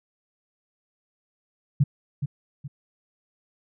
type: tone with echo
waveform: sine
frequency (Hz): 141.4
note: C#3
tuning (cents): +35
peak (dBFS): -14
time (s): 1.8-1.84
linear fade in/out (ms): 10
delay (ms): 420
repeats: 2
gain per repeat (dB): -9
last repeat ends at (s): 2.68
effects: none